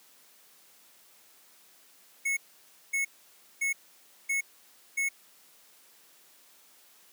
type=tone bursts; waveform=square; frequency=2194 Hz; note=C#7; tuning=18 cents flat; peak=-27 dBFS; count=5; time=2.25-5.09 s; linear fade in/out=10 ms; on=120 ms; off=560 ms; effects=white hiss -59 dBFS RMS until 7.12 s + high-pass 200 Hz 12 dB/octave